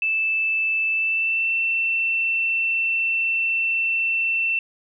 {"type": "tone with pitch glide", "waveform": "sine", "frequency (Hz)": [2637, 2686], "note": ["E7", "E7"], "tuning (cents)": [0, 32], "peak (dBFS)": -19, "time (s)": [0.02, 4.59], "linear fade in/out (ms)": 2, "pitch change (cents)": 32, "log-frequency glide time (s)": [0.91, 1.54], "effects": []}